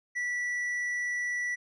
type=tone with tanh clipping; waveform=sine; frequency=1956 Hz; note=B6; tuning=17 cents flat; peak=-30 dBFS; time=0.15-1.56 s; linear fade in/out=20 ms; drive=5 dB; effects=none